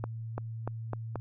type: accelerating click train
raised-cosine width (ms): 1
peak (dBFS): -20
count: 5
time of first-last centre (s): 0.04-1.157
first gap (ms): 340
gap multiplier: 0.87
effects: added 113 Hz sine -36 dBFS peak until 1.2 s